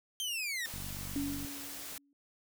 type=linear sweep; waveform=sawtooth; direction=down; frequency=3182 to 1790 Hz; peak=-31 dBFS; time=0.2-0.66 s; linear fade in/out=0 ms
type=noise; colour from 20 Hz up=white; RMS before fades=-44 dBFS; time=0.65-1.98 s; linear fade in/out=2 ms
type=click train; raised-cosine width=5 ms; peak=-33 dBFS; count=35; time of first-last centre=0.74-1.448 s; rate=48 Hz
type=tone with exponential decay; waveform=sine; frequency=282.4 Hz; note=C#4; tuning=32 cents sharp; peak=-30 dBFS; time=1.16-2.13 s; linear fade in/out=1 ms; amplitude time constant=210 ms
effects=none